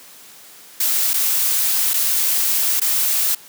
blue noise with dropouts, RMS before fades -18 dBFS, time 0.8-3.35 s, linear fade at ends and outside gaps 5 ms, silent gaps 1.134-1.139 / 1.935-1.939 / 2.799-2.815 s, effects white hiss -43 dBFS RMS until 3.48 s + high-pass 150 Hz 12 dB/octave

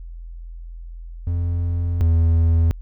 triangle tone pair in turn, 86.2 / 82.61 Hz, F2 / E2, -22 / +4 cents, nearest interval minor second, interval 74 cents, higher first, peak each -17 / -11 dBFS, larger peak second, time 1.27-2.01 / 2.01-2.71 s, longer first, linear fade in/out 0 ms, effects added 42 Hz sine -32 dBFS peak until 2.81 s

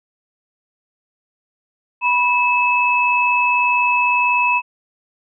sine tone pair together, 980.5 / 2598 Hz, B5 / E7, -13 / -26 cents, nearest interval octave + perfect fourth, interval 1687 cents, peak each -16 dBFS, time 2.01-4.62 s, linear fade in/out 50 ms, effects none

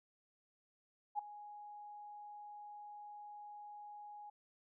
sine tone with ADSR envelope, 830.6 Hz, G#5, in tune, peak -32 dBFS, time 1.15-4.3 s, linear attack 39 ms, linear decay 5 ms, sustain -17 dB, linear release 7 ms, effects none

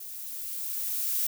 violet noise with level ramp, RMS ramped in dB -41 to -27 dBFS, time 0-1.27 s, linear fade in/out 5 ms, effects none

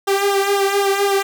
sawtooth tone with flanger, 397.3 Hz, G4, 23 cents sharp, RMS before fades -17 dBFS, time 0.07-1.23 s, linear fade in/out 10 ms, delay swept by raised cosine 0.42 to 2.32 ms, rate 3.9 Hz, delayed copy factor -1, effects none

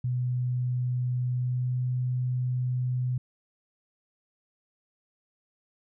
sine tone with pitch glide, 124.7 to 125.79 Hz, B2 to B2, +17 to +32 cents, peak -25 dBFS, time 0.04-3.18 s, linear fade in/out 5 ms, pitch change +15 cents, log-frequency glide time 1.36-1.77 s, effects none

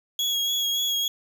35% pulse tone with vibrato, 3326 Hz, G#7, 2 cents sharp, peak -21 dBFS, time 0.19-1.08 s, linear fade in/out 2 ms, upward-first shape sine, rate 3.5 Hz, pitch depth 22 cents each way, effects none

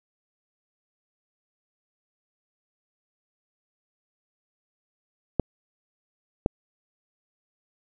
clicks, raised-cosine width 2 ms, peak -7 dBFS, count 2, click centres 5.397 / 6.461 s, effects none

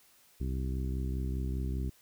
harmonic tone, 65 Hz, C2, 11 cents flat, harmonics 1 / 2 / 3 / 4 / 5 / 6, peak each -32 / -38 / -42 / -44 / -46 / -48 dBFS, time 0.4-1.9 s, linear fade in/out 10 ms, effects white hiss -63 dBFS RMS until 2.01 s

